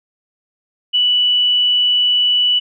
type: tone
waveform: sine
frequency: 2960 Hz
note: F#7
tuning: in tune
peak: -11 dBFS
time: 0.93-2.6 s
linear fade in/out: 20 ms
effects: none